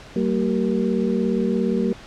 sine tone cluster, 191.3 / 228.4 / 384.3 / 470.3 Hz, G3 / A#3 / G4 / A#4, -42 / -35 / -34 / +15 cents, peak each -23 / -22 / -25 / -27 dBFS, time 0.16-1.93 s, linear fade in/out 2 ms, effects pink hiss -42 dBFS RMS until 2.06 s + low-pass 5000 Hz 12 dB/octave

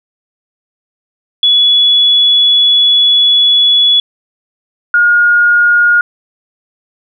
sine tone pair in turn, 3400 / 1429.5 Hz, G#7 / F6, +40 / +40 cents, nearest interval octave + minor third, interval 1500 cents, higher first, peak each -5 dBFS, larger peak neither, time 1.43-4 / 4.94-6.01 s, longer first, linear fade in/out 2 ms, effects none

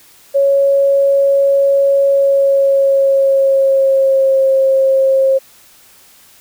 sine tone with pitch glide, 554.4 to 535.5 Hz, C#5 to C5, 0 to +40 cents, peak -8 dBFS, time 0.34-5.39 s, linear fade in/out 20 ms, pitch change -60 cents, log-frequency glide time 2.08-4.46 s, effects white hiss -45 dBFS RMS until 6.4 s

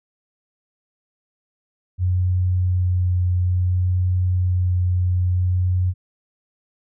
sine tone with vibrato, 90.6 Hz, F#2, 36 cents flat, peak -16 dBFS, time 1.98-5.94 s, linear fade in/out 50 ms, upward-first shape sine, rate 0.58 Hz, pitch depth 10 cents each way, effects none

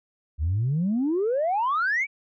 sine exponential sweep, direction up, 70.6 to 2349 Hz, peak -20 dBFS, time 0.38-2.07 s, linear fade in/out 50 ms, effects tanh soft clip ceiling -18 dBFS

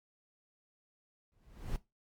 brown noise with exponential growth, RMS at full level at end -34 dBFS, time 1.32-1.76 s, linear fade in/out 0 ms, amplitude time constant 95 ms, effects noise-tail reverb RT60 0.2 s tail -17 dB re dry + MP3 96 kbps

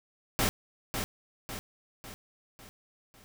pink noise with echo, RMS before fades -27 dBFS, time 0.39-0.49 s, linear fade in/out 0 ms, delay 550 ms, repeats 5, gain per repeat -6 dB, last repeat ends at 3.24 s, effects none

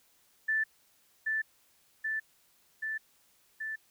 sine tone with echo, 1760 Hz, A6, in tune, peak -26 dBFS, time 0.48-0.64 s, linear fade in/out 10 ms, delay 780 ms, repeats 4, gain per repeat -2 dB, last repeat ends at 3.76 s, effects white hiss -67 dBFS RMS until 3.9 s

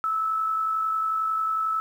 sine tone with amplitude modulation, 1306 Hz, E6, 17 cents flat, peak -21 dBFS, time 0.04-1.8 s, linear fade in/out 0 ms, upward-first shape sine, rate 51.1 Hz, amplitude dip 35%, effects 9-bit

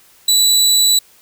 25% pulse tone, 3951 Hz, B7, in tune, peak -6 dBFS, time 0.28-0.99 s, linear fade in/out 5 ms, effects white hiss -49 dBFS RMS until 1.21 s

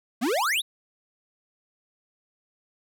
square exponential sweep, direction up, 210.6 to 4000 Hz, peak -23 dBFS, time 0.21-0.62 s, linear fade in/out 20 ms, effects none

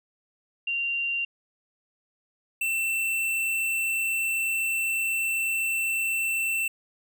sine / square tone pair in turn, 2771 / 2683 Hz, F7 / E7, -14 / +30 cents, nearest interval minor second, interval 56 cents, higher first, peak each -25 / -25 dBFS, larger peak neither, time 0.67-1.25 / 2.61-6.68 s, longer second, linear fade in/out 5 ms, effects none

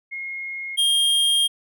sine / square tone pair in turn, 2151 / 3223 Hz, C7 / G7, +47 / +47 cents, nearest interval perfect fifth, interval 700 cents, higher second, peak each -28 / -17 dBFS, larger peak second, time 0.11-0.77 / 0.77-1.48 s, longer second, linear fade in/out 20 ms, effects none

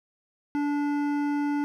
triangle tone with hard clipping, 290 Hz, D4, 22 cents flat, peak -26 dBFS, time 0.55-1.64 s, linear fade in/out 0 ms, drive 16 dB, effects none

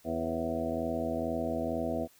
harmonic tone with a mistuned harmonic, 82.2 Hz, E2, 4 cents flat, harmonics 1 / 2 / 3 / 4 / 5 / 6 / 7 / 8 / 9, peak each -42 / -43 / -35 / -38 / -45 / -38 / -41 / -35 / -43 dBFS, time 0.04-2.08 s, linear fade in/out 50 ms, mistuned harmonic 7, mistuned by -55 cents, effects white hiss -62 dBFS RMS until 2.19 s

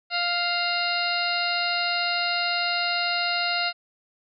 harmonic tone with a mistuned harmonic, 698.5 Hz, F5, in tune, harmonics 1 / 2 / 3 / 4 / 5 / 6 / 7, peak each -29 / -29 / -31 / -30 / -34 / -29 / -35 dBFS, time 0.1-3.73 s, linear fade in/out 50 ms, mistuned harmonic 5, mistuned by +120 cents, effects none

